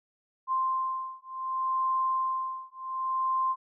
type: beating tone pair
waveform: sine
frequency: 1046.5 / 1047.17 Hz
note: C6 / C6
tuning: 0 / +1 cents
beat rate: 0.67 Hz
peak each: -30 dBFS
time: 0.47-3.56 s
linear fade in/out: 50 ms
effects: none